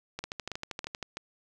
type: two click trains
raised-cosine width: 0.2 ms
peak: -19 / -18 dBFS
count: 4 / 11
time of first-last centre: 0.19-1.17 / 0.24-1.027 s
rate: 3.06 / 12.7 Hz
effects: none